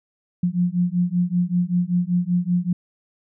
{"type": "beating tone pair", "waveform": "sine", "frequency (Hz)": [174.61, 179.81], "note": ["F3", "F#3"], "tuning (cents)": [0, -49], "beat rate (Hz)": 5.2, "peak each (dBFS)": -21, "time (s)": [0.43, 2.73], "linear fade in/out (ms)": 5, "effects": []}